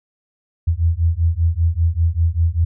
sine beating tone pair, 81 / 86.1 Hz, E2 / F2, -30 / -24 cents, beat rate 5.1 Hz, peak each -17 dBFS, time 0.67-2.65 s, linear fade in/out 10 ms, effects none

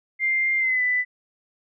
sine tone with pitch glide, 2101 to 1992.3 Hz, C7 to B6, +7 to +15 cents, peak -19 dBFS, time 0.19-1.05 s, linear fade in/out 50 ms, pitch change -92 cents, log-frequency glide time 0.58-0.82 s, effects none

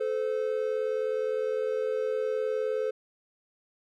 triangle tone pair together, 435.4 / 514.9 Hz, A4 / C5, -18 / -28 cents, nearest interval minor third, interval 290 cents, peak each -27 / -28 dBFS, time 0-2.91 s, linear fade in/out 10 ms, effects none

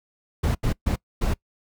brown noise bursts at uneven times, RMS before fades -22 dBFS, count 4, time 0.43-0.55 / 0.63-0.73 / 0.86-0.96 / 1.21-1.34 s, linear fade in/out 10 ms, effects noise-tail reverb RT60 0.1 s tail -23 dB re dry

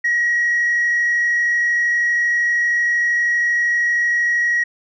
sine tone with frequency modulation, 1904 Hz, A#6, 36 cents sharp, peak -13 dBFS, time 0.04-4.64 s, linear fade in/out 10 ms, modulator 32.8 Hz, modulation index 0.57, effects tanh soft clip ceiling -12 dBFS

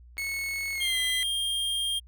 click train, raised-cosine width 0.3 ms, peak -33 dBFS, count 39, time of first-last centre 0.17-1.097 s, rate 41 Hz
40% pulse tone with pitch glide, 2199 to 2016 Hz, C#7 to B6, -14 to +35 cents, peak -29 dBFS, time 0.18-1.23 s, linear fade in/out 0 ms, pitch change -151 cents, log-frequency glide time 0.73-0.99 s
square tone, 3212 Hz, G7, 41 cents sharp, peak -27 dBFS, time 0.8-2 s, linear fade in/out 20 ms
effects added 60 Hz sine -48 dBFS peak until 2.07 s

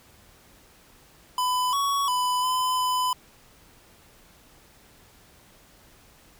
square tone with pitch steps, 1002 / 1119 / 998 / 1013 / 1006 Hz, B5 / C#6 / B5 / B5 / B5, +25 / +16 / +18 / +44 / +32 cents, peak -23 dBFS, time 1.38-3.13 s, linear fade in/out 2 ms, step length 350 ms, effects pink hiss -55 dBFS RMS until 6.39 s

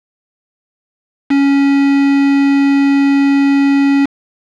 triangle tone with quantisation, 278.4 Hz, C#4, 8 cents sharp, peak -6 dBFS, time 1.3-4.06 s, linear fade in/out 10 ms, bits 3, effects low-pass 3000 Hz 12 dB/octave

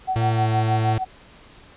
sine tone with tremolo, 752 Hz, F#5, 28 cents sharp, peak -19 dBFS, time 0.07-1.05 s, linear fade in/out 20 ms, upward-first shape sine, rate 6.4 Hz, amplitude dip 95%
45% pulse tone with pitch glide, 113.5 to 111.68 Hz, A#2 to A2, -46 to +26 cents, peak -19 dBFS, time 0.16-0.98 s, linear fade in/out 0 ms, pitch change -28 cents, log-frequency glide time 0.3-0.46 s
effects pink hiss -48 dBFS RMS until 1.76 s + resampled to 8000 Hz

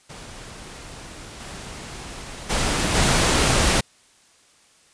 pink noise with level steps, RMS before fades -39 / -36 / -22 / -18 dBFS, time 0.09-3.81 s, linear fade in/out 10 ms, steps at 1.39 / 2.49 / 2.94 s, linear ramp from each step 20 ms, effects white hiss -56 dBFS RMS until 4.93 s + resampled to 22050 Hz

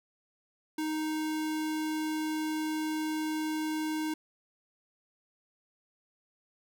square tone, 311.1 Hz, D#4, in tune, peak -31 dBFS, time 0.78-4.14 s, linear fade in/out 5 ms, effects none

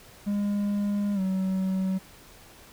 triangle tone with pitch glide, 203.9 to 189.15 Hz, G#3 to F#3, -32 to +38 cents, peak -22 dBFS, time 0.26-1.99 s, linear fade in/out 20 ms, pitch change -130 cents, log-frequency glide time 1.14-1.2 s, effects pink hiss -51 dBFS RMS until 2.72 s

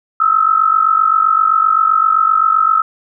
sine tone pair together, 1276.3 / 1324 Hz, D#6 / E6, +44 / +7 cents, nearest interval minor second, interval 63 cents, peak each -12 dBFS, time 0.2-2.82 s, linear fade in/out 5 ms, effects none

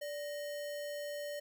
sine tone with sample-and-hold, 583 Hz, D5, 13 cents flat, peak -38 dBFS, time 0.01-1.4 s, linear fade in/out 10 ms, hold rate 2450 Hz, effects none

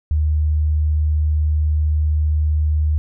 sine tone, 76.3 Hz, D#2, 33 cents flat, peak -14 dBFS, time 0.11-2.98 s, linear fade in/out 0 ms, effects none

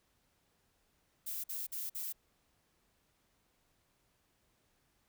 violet noise bursts, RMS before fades -40 dBFS, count 4, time 1.26-2.127 s, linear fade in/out 10 ms, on 180 ms, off 49 ms, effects pink hiss -75 dBFS RMS until 5.08 s

